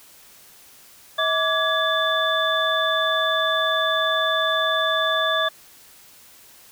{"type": "tone cluster", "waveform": "sine", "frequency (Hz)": [642, 1160, 1679, 3521], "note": ["E5", "D6", "G#6", "A7"], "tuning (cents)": [-46, -22, 18, 0], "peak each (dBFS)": -24, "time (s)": [1.18, 5.49], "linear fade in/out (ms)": 10, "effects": ["white hiss -49 dBFS RMS until 6.71 s"]}